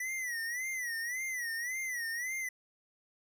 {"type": "tone with vibrato", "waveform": "square", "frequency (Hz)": 1956, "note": "B6", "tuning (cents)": -17, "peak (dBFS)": -35, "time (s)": [0, 2.49], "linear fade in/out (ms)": 5, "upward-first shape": "sine", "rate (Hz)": 1.8, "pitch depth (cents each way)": 130, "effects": []}